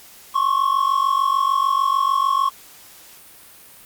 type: tone pair together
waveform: triangle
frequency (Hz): 1068.3 / 1115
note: C6 / C#6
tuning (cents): +36 / +10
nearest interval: minor second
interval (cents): 74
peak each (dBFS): -17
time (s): 0.34-2.5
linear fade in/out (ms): 20
effects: white hiss -45 dBFS RMS until 3.85 s + Opus 48 kbps